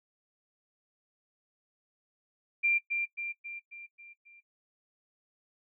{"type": "tone with echo", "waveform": "sine", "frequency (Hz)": 2376, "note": "D7", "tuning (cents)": 20, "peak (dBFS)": -23, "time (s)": [2.63, 2.79], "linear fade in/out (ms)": 20, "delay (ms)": 270, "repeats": 6, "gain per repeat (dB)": -5, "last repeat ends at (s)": 4.41, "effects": ["noise-tail reverb RT60 0.1 s tail -19 dB re dry"]}